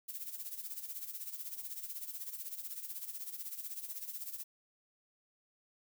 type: noise with tremolo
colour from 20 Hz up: violet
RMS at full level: -41 dBFS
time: 0.08-4.44 s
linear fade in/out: 10 ms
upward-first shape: sine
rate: 16 Hz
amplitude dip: 70%
effects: none